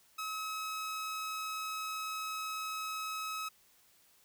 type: tone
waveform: sawtooth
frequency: 1282 Hz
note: E6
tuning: 49 cents flat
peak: -33 dBFS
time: 0.18-3.49 s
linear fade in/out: 10 ms
effects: white hiss -66 dBFS RMS until 4.24 s